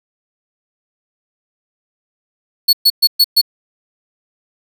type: tone bursts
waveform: 45% pulse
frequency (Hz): 4400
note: C#8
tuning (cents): -14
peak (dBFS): -6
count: 5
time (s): 2.68-3.415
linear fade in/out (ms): 10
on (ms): 51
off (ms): 120
effects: 8-bit